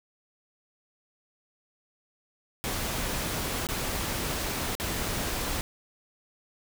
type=noise with dropouts; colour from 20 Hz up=pink; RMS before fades=-31 dBFS; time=2.64-5.61 s; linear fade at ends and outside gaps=0 ms; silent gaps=3.669-3.688 / 4.752-4.799 s; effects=none